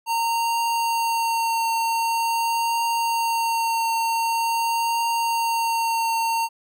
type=tone with vibrato; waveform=square; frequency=919 Hz; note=A#5; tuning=25 cents flat; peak=-21 dBFS; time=0.06-6.49 s; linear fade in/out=50 ms; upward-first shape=triangle; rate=0.45 Hz; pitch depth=14 cents each way; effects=none